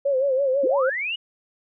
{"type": "tone with vibrato", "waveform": "sine", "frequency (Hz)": 539, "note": "C#5", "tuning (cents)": -49, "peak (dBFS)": -18, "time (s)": [0.05, 0.9], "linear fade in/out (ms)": 10, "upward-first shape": "sine", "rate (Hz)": 6, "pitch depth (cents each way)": 90}
{"type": "linear sweep", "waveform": "sine", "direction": "up", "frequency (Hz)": [233.1, 2960], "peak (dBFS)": -24, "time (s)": [0.63, 1.16], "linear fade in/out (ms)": 10}
{"effects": []}